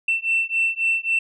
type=beating tone pair; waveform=sine; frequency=2684 / 2687.7 Hz; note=E7 / E7; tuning=+31 / +33 cents; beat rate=3.7 Hz; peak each=-21 dBFS; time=0.08-1.19 s; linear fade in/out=5 ms; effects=tanh soft clip ceiling -13 dBFS